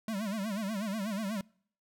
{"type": "tone with vibrato", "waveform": "square", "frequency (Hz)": 207.7, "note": "G#3", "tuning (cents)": 0, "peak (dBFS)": -33, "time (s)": [0.08, 1.41], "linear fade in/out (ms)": 2, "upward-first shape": "sine", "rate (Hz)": 8.2, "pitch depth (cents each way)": 150, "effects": ["noise-tail reverb RT60 0.6 s tail -26 dB re dry"]}